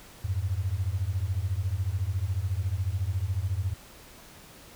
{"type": "beating tone pair", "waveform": "sine", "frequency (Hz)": [87.31, 101.31], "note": ["F2", "G#2"], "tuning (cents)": [0, -42], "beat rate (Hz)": 14, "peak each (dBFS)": -29, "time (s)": [0.24, 3.74], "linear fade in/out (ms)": 10, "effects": ["pink hiss -50 dBFS RMS until 4.75 s"]}